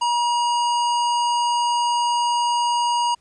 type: harmonic tone with a mistuned harmonic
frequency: 955 Hz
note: A#5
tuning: 42 cents sharp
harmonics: 1 / 3 / 5 / 7 / 9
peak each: -18 / -28 / -32 / -35 / -37 dBFS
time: 0.01-3.15 s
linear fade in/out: 10 ms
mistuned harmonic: 7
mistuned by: -32 cents
effects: pink hiss -62 dBFS RMS until 3.2 s + resampled to 22050 Hz